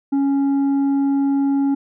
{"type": "tone with tanh clipping", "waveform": "sine", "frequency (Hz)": 277.2, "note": "C#4", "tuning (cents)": 0, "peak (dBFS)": -16, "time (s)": [0.12, 1.75], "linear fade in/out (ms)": 10, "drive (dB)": 5, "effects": []}